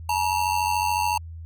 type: ring-modulated tone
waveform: square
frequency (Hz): 903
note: A5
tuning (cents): +45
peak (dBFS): -19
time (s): 0.09-1.18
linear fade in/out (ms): 5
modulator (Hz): 46.9
effects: added 82 Hz sine -35 dBFS peak until 1.45 s